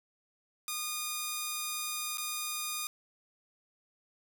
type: tone with dropouts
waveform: 5% pulse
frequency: 1223 Hz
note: D#6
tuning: 30 cents flat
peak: -22 dBFS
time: 0.68-2.87 s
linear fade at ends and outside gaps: 1 ms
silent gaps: 2.173-2.181 s
effects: 9-bit